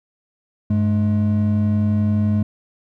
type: tone pair together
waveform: triangle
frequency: 100 / 211.5 Hz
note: G2 / G#3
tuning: +35 / +32 cents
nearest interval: octave + minor second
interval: 1297 cents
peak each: -16 dBFS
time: 0.7-2.43 s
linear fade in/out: 5 ms
effects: none